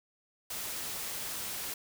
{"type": "noise", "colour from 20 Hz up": "white", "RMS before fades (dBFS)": -38, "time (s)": [0.5, 1.74], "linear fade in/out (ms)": 5, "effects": []}